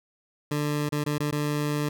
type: tone with dropouts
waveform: 20% pulse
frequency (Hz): 147.9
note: D3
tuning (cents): +13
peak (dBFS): -20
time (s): 0.51-1.89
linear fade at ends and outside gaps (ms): 5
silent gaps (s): 0.891-0.922 / 1.04-1.062 / 1.182-1.201 / 1.311-1.324
effects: none